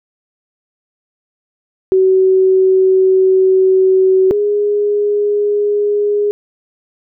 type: tone pair in turn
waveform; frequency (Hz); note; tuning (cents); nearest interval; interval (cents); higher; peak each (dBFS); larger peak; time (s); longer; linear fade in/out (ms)
sine; 377.6 / 412.9; F#4 / G#4; +35 / -10; major second; 155; second; -7 / -11; first; 1.92-4.31 / 4.31-6.31; first; 0
effects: none